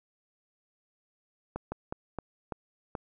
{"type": "slowing click train", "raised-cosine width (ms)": 1, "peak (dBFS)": -20, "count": 6, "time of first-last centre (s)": [1.56, 2.952], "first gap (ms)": 160, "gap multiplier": 1.28, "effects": []}